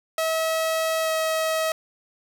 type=tone with pitch glide; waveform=sawtooth; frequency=644 to 639.2 Hz; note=E5 to D#5; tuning=-41 to +47 cents; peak=-18 dBFS; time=0.18-1.72 s; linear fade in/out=2 ms; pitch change=-12 cents; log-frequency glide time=1.02-1.1 s; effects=none